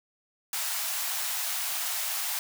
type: high-pass noise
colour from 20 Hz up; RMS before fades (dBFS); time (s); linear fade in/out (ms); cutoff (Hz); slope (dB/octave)
white; -31; 0.53-2.39; 2; 630; 96
effects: none